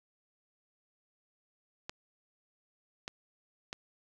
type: clicks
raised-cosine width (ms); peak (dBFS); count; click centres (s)
0.2; -21; 3; 1.895 / 3.079 / 3.729
effects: none